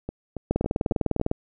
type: two click trains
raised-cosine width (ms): 2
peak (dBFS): -9 / -17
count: 17 / 5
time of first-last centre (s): 0.51-1.314 / 0.09-1.198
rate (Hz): 19.9 / 3.61
effects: none